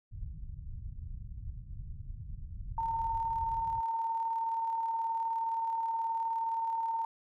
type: low-pass noise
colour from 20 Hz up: pink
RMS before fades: -42 dBFS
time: 0.11-3.81 s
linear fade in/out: 20 ms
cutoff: 120 Hz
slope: 24 dB/octave
type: tone with tremolo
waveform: sine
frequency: 909 Hz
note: A#5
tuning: 44 cents flat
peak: -29 dBFS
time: 2.78-7.05 s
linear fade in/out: 2 ms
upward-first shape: square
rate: 19 Hz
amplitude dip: 25%
effects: none